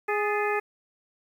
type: harmonic tone with a mistuned harmonic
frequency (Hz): 415.3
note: G#4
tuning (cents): 0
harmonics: 1 / 2 / 3 / 4 / 5 / 6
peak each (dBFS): -27 / -30 / -32 / -33 / -34 / -35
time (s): 0.08-0.6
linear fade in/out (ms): 10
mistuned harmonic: 4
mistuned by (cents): +74
effects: 9-bit